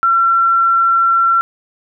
sine tone, 1357 Hz, E6, 50 cents sharp, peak -9 dBFS, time 0.03-1.41 s, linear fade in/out 0 ms, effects none

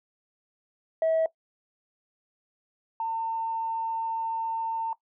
sine tone pair in turn, 646 / 903.6 Hz, E5 / A5, -35 / +46 cents, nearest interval tritone, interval 581 cents, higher second, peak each -19 / -26 dBFS, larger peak first, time 1.02-1.26 / 3-4.93 s, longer second, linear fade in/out 2 ms, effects noise-tail reverb RT60 0.1 s tail -19 dB re dry + tanh soft clip ceiling -19 dBFS

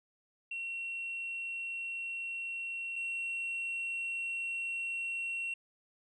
sine tone pair in turn, 2728 / 2728 Hz, F7 / F7, -41 / -41 cents, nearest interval unison, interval 0 cents, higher neither, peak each -35 / -32 dBFS, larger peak second, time 0.51-2.96 / 2.96-5.54 s, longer second, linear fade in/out 5 ms, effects tanh soft clip ceiling -32 dBFS

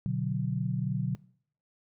sine chord, B minor, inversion none, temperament equal, 123.47 / 146.83 / 185 Hz, B2 / D3 / F#3, 0 / 0 / 0 cents, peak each -32 dBFS, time 0.06-1.15 s, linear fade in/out 0 ms, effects noise-tail reverb RT60 0.6 s tail -22 dB re dry

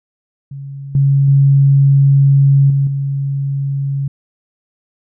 sine tone with level steps, 138.59 Hz, C#3, in tune, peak -25 / -8 / -6 / -10 / -15 dBFS, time 0.51-4.08 s, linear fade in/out 5 ms, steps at 0.95 / 1.28 / 2.7 / 2.87 s, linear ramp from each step 2 ms, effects none

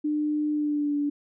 sine tone with pitch glide, 300 to 289.9 Hz, D4 to D4, +37 to -22 cents, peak -23 dBFS, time 0.04-1.1 s, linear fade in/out 10 ms, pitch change -59 cents, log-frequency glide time 0.52-0.96 s, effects none

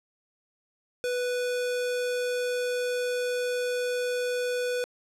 square tone, 493.9 Hz, B4, in tune, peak -27 dBFS, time 1.04-4.84 s, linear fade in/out 0 ms, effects low-pass 11000 Hz 12 dB/octave + 10-bit

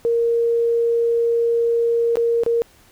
sine tone with dropouts, 466.2 Hz, A#4, in tune, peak -15 dBFS, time 0.05-2.62 s, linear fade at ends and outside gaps 0 ms, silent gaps 2.156-2.17 / 2.435-2.463 s, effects pink hiss -52 dBFS RMS until 2.91 s

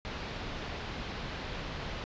pink low-pass noise, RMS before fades -39 dBFS, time 0.05-2.04 s, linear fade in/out 0 ms, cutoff 4500 Hz, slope 24 dB/octave, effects resampled to 16000 Hz

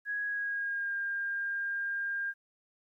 sine tone with pitch glide, 1661.2 to 1605.5 Hz, G#6 to G6, 0 to +41 cents, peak -31 dBFS, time 0.05-2.34 s, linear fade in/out 50 ms, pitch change -59 cents, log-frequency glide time 0.25-0.95 s, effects 12-bit

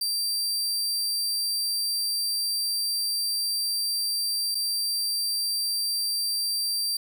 sawtooth tone with dropouts, 4699 Hz, D8, in tune, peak -22 dBFS, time 0.01-6.97 s, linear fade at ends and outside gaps 5 ms, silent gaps 4.547-4.551 s, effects none

